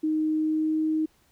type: tone with pitch glide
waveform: sine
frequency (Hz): 311.1 to 313.3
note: D#4 to D#4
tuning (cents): 0 to +12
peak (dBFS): -22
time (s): 0.03-1.06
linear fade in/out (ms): 10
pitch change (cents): +12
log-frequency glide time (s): 0.34-0.8
effects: pink hiss -64 dBFS RMS until 1.31 s